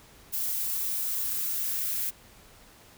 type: noise with high-pass filter sweep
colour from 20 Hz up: violet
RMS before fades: -30 dBFS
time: 0.32-2.11 s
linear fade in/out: 20 ms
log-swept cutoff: 720 to 1700 Hz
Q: 2.3
effects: pink hiss -54 dBFS RMS until 2.97 s